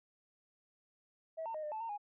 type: tone with pitch steps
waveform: sine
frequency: 646 / 907 / 619 / 602 / 873 / 914 / 825 Hz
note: E5 / A#5 / D#5 / D5 / A5 / A#5 / G#5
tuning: -35 / -48 / -9 / +43 / -14 / -34 / -12 cents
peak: -37 dBFS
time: 1.37-1.979 s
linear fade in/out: 20 ms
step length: 87 ms
effects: tanh soft clip ceiling -34 dBFS